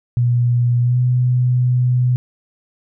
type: tone with pitch glide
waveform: sine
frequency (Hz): 121.1 to 124.79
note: B2 to B2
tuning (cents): -34 to +18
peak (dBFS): -12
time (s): 0.17-2.16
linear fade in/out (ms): 0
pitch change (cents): +52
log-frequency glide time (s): 0.82-0.98
effects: none